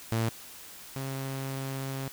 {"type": "tone pair in turn", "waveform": "sawtooth", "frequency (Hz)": [113.3, 134.74], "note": ["A#2", "C#3"], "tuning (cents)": [-49, -49], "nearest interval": "minor third", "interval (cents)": 300, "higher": "second", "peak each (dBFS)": [-22, -29], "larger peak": "first", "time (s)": [[0.12, 0.29], [0.96, 2.08]], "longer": "second", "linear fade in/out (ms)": 0, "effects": ["white hiss -47 dBFS RMS until 2.12 s"]}